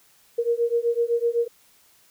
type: beating tone pair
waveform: sine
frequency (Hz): 466.2 / 474.1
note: A#4 / A#4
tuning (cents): 0 / +29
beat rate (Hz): 7.9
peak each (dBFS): -23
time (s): 0.38-1.48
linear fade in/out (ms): 10
effects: white hiss -58 dBFS RMS until 2.1 s